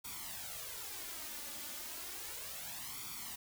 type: noise with flanger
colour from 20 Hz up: white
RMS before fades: -45 dBFS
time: 0.04-3.36 s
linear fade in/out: 10 ms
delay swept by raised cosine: 0.87 to 3.47 ms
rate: 0.33 Hz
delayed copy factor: +0.75
effects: none